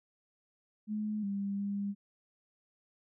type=tone with pitch steps; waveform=sine; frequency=212.4 / 199.2 / 201 Hz; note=G#3 / G3 / G3; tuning=+39 / +28 / +44 cents; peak=-32 dBFS; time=0.87-1.95 s; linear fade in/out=50 ms; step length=360 ms; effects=none